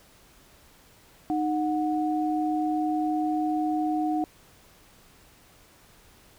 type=tone pair together; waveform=sine; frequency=308.3 / 733.3 Hz; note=D#4 / F#5; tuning=-16 / -16 cents; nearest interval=octave + minor third; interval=1500 cents; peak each=-25 / -28 dBFS; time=1.3-4.24 s; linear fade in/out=0 ms; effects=pink hiss -56 dBFS RMS until 6.38 s